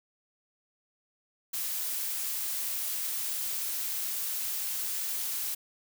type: noise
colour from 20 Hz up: blue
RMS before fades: -33 dBFS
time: 1.53-5.55 s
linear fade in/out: 10 ms
effects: none